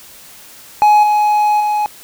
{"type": "tone with level steps", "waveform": "triangle", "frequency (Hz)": 840, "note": "G#5", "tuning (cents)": 19, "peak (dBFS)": [-4, -8, -11], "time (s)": [0.82, 1.86], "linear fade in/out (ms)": 0, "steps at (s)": [1.03, 1.6], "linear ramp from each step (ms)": 5, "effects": ["white hiss -39 dBFS RMS until 2.03 s"]}